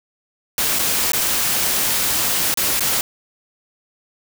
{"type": "noise with dropouts", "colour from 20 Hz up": "white", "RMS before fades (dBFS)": -19, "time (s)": [0.58, 3.01], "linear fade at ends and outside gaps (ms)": 1, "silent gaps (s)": [[0.788, 0.792], [1.119, 1.133], [2.541, 2.573], [2.796, 2.806]], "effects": []}